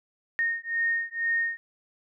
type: beating tone pair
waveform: sine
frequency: 1845 / 1847.1 Hz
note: A#6 / A#6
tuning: -18 / -16 cents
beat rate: 2.1 Hz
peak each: -28 dBFS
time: 0.39-1.57 s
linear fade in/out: 0 ms
effects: none